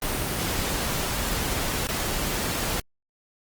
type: noise with dropouts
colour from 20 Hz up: pink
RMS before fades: -27 dBFS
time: 0.02-2.8 s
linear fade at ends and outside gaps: 2 ms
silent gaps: 1.871-1.887 s
effects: Opus 24 kbps